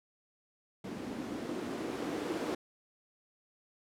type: noise with low-pass filter sweep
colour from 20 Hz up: violet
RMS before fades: -38 dBFS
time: 0.84-2.55 s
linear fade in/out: 5 ms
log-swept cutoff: 230 to 370 Hz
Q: 2.5
effects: none